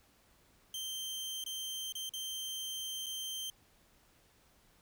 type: tone with dropouts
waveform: sawtooth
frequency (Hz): 3136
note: G7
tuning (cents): 0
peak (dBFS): -35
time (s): 0.74-3.5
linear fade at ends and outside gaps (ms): 2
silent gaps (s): 1.44-1.462 / 1.923-1.952 / 2.093-2.136 / 3.061-3.065
effects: pink hiss -67 dBFS RMS until 4.81 s